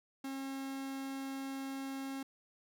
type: tone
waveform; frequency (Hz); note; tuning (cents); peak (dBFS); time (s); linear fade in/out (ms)
45% pulse; 270.3; C#4; -44; -39; 0.24-2.23; 5
effects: none